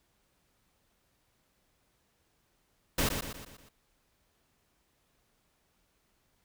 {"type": "noise with echo", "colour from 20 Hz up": "pink", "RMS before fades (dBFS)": -28, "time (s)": [2.98, 3.09], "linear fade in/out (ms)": 5, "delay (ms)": 120, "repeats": 5, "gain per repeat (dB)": -6, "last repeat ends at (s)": 3.69, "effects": ["pink hiss -73 dBFS RMS until 6.44 s"]}